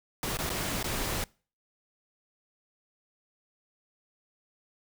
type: noise with dropouts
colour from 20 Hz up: pink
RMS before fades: -32 dBFS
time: 0.23-1.24 s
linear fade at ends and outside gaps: 1 ms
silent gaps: 0.371-0.388 / 0.494-0.501 / 0.828-0.842 s
effects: noise-tail reverb RT60 0.4 s tail -25 dB re dry